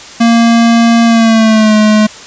square tone with pitch glide, 231.8 to 213.8 Hz, A#3 to A3, -10 to -49 cents, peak -5 dBFS, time 0.2-2.07 s, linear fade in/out 10 ms, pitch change -139 cents, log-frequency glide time 1.05-1.75 s, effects white hiss -30 dBFS RMS until 2.26 s + resampled to 16000 Hz

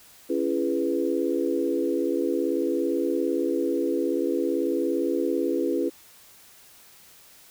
sine chord, C# minor seventh, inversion none, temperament equal with one note detuned, 277.2 / 337.7 / 415.3 / 493.9 Hz, C#4 / E4 / G#4 / B4, 0 / +42 / 0 / 0 cents, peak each -28 / -26 / -29 / -29 dBFS, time 0.29-5.9 s, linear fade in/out 20 ms, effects white hiss -52 dBFS RMS until 7.5 s

